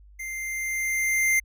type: tone with level ramp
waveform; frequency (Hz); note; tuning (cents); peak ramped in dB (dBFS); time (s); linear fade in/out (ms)
square; 2093; C7; 0; -33 to -19; 0.19-1.4; 10
effects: added 50 Hz sine -48 dBFS peak until 1.44 s